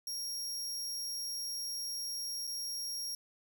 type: tone with dropouts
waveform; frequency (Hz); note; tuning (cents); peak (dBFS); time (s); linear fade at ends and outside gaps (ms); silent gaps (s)
sawtooth; 5590; F8; +1; -34; 0.07-3.15; 2; 2.47-2.474
effects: none